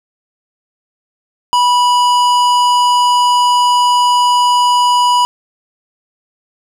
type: tone with hard clipping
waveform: sine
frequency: 980 Hz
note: B5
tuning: 14 cents flat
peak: -10 dBFS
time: 1.53-5.25 s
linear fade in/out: 0 ms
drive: 14 dB
effects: none